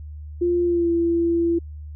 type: tone with pitch glide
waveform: sine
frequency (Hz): 349.2 to 337.5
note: F4 to E4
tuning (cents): 0 to +41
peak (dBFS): -17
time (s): 0.41-1.59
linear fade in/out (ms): 10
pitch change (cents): -59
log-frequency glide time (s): 0.64-0.91
effects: added 75 Hz sine -33 dBFS peak until 1.95 s